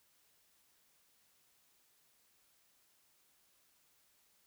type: silence
effects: white hiss -72 dBFS RMS until 4.46 s